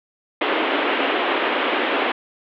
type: band-pass noise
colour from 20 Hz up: pink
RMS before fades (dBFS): -21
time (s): 0.41-2.12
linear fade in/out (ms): 5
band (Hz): 270 to 3300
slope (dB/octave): 48
effects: none